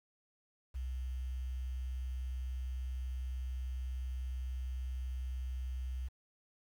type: tone with quantisation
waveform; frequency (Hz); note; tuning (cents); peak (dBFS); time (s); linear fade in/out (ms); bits
sine; 63.5; B1; +49; -36; 0.74-6.09; 20; 10
effects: none